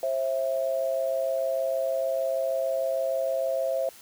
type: tone pair together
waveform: sine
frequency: 534 / 660.5 Hz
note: C5 / E5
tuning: +35 / +3 cents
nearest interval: major third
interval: 368 cents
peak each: -27 dBFS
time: 0.03-3.89 s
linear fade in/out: 2 ms
effects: white hiss -50 dBFS RMS until 4.01 s